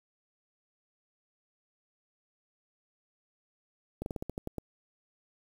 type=slowing click train; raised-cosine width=2 ms; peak=-22 dBFS; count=9; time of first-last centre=4.02-4.583 s; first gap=41 ms; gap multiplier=1.15; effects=8-bit